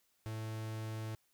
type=tone; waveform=45% pulse; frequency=110 Hz; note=A2; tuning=in tune; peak=-39 dBFS; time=0.26-1.15 s; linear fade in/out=0 ms; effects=white hiss -75 dBFS RMS until 1.33 s